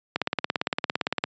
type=click train; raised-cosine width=0.3 ms; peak=-7 dBFS; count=20; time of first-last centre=0.16-1.24 s; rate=17.6 Hz; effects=high-pass 150 Hz 12 dB/octave + resampled to 16000 Hz